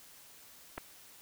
clicks, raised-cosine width 0.5 ms, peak -29 / -23 dBFS, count 2, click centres 0.777 / 0.78 s, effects white hiss -56 dBFS RMS until 1.21 s

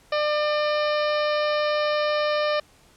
harmonic tone with a mistuned harmonic, 599 Hz, D5, 34 cents sharp, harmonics 1 / 2 / 3 / 4 / 5 / 6 / 7 / 8 / 9, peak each -22 / -28 / -32 / -34 / -36 / -38 / -39 / -40 / -41 dBFS, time 0.12-2.6 s, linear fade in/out 5 ms, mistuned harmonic 6, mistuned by +56 cents, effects pink hiss -56 dBFS RMS until 2.96 s + low-pass 11000 Hz 12 dB/octave

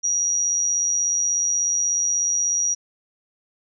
sine tone with amplitude modulation, 5760 Hz, F#8, 47 cents flat, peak -17 dBFS, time 0.03-2.75 s, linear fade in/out 20 ms, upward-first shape sine, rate 96.5 Hz, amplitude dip 35%, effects none

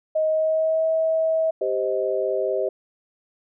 sine tone with pitch glide, 627 to 643.5 Hz, D#5 to E5, +13 to -42 cents, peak -18 dBFS, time 0.15-1.51 s, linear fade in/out 10 ms, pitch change +45 cents, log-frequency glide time 0.27-0.86 s
sine chord, C minor, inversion second, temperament just, 392.4 / 523.3 / 627.9 Hz, G4 / C5 / Eb5, +2 / 0 / +16 cents, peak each -25 dBFS, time 1.61-2.69 s, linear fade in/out 5 ms
effects none

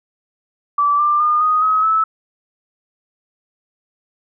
sine tone with pitch steps, 1159 / 1186.8 / 1215.2 / 1244.3 / 1274.2 / 1304.7 Hz, D6 / D6 / D#6 / D#6 / D#6 / E6, -23 / +18 / -41 / 0 / +41 / -18 cents, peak -12 dBFS, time 0.78-2.04 s, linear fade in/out 5 ms, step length 210 ms, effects none

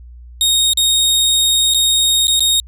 sawtooth tone with dropouts, 3729 Hz, A#7, in tune, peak -8 dBFS, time 0.41-2.6 s, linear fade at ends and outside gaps 1 ms, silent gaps 0.734-0.773 / 1.738-1.745 / 2.271-2.28 / 2.395-2.405 s, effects added 60 Hz sine -34 dBFS peak until 2.67 s + resampled to 32000 Hz

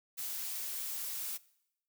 blue noise, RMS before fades -39 dBFS, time 0.17-1.38 s, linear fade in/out 20 ms, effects noise-tail reverb RT60 0.8 s tail -21 dB re dry

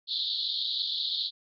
white band-pass noise, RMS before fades -31 dBFS, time 0.07-1.31 s, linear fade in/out 50 ms, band 3400 to 4400 Hz, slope 96 dB/octave, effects none

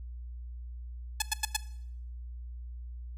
5% pulse tone bursts, 857 Hz, A5, 46 cents flat, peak -13 dBFS, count 4, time 1.2-1.566 s, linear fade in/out 5 ms, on 21 ms, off 94 ms, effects noise-tail reverb RT60 0.7 s tail -18 dB re dry + added 60 Hz sine -39 dBFS peak until 3.17 s

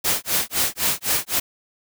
white noise with tremolo, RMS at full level -19 dBFS, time 0.04-1.4 s, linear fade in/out 10 ms, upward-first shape sine, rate 3.9 Hz, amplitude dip 100%, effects none

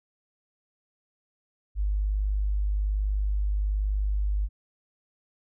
sine tone, 50.6 Hz, G#1, 44 cents flat, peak -23 dBFS, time 1.75-4.49 s, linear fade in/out 50 ms, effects none

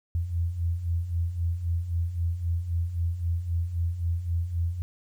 sine beating tone pair, 82.41 / 86.21 Hz, E2 / F2, 0 / -22 cents, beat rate 3.8 Hz, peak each -32 / -26 dBFS, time 0.15-4.82 s, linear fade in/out 0 ms, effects 10-bit

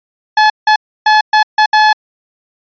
30% pulse tone bursts at uneven times, 857 Hz, A5, 46 cents flat, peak -3 dBFS, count 6, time 0.37-0.5 / 0.67-0.76 / 1.06-1.21 / 1.33-1.43 / 1.58-1.66 / 1.73-1.93 s, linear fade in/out 5 ms, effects resampled to 11025 Hz

